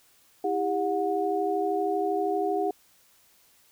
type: tone cluster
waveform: sine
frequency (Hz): 327.2 / 399.9 / 728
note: E4 / G4 / F#5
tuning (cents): -13 / +35 / -28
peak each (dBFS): -31 / -27 / -28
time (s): 0.44-2.71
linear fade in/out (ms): 5
effects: white hiss -61 dBFS RMS until 3.71 s